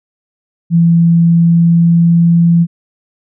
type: tone with pitch glide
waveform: sine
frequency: 168.3 to 169.47 Hz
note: E3 to E3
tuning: +36 to +48 cents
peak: -5 dBFS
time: 0.7-2.67 s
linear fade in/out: 50 ms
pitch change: +12 cents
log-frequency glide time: 1.24-2.47 s
effects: none